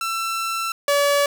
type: tone pair in turn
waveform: sawtooth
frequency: 1340 / 571.4 Hz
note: E6 / D5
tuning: +28 / -48 cents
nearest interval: octave + minor third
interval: 1476 cents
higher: first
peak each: -19 / -12 dBFS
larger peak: second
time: 0.01-0.72 / 0.88-1.26 s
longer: first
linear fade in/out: 2 ms
effects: none